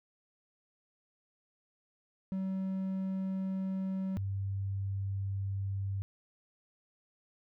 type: tone pair in turn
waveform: triangle / sine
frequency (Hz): 190.4 / 97.99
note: F#3 / G2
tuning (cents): +50 / 0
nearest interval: major seventh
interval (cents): 1150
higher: first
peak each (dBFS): -30 / -32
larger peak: first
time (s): 2.32-4.17 / 4.17-6.02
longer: neither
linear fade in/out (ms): 0
effects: none